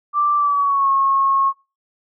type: tone with pitch glide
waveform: sine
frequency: 1174.7 to 1089.7 Hz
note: D6 to C#6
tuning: 0 to -30 cents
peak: -14 dBFS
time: 0.13-1.53 s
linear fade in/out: 50 ms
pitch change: -130 cents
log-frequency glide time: 0.36-0.9 s
effects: noise-tail reverb RT60 0.3 s tail -20 dB re dry